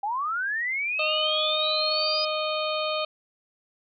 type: linear sweep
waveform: sine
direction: up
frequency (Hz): 780 to 4978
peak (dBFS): -25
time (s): 0.03-2.25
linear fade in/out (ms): 5
type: harmonic tone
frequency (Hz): 617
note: D#5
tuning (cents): -15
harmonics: 1 / 2 / 4 / 5 / 6 / 7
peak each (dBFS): -28 / -31 / -34 / -35 / -36 / -36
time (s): 0.99-3.05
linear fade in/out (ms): 5
effects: none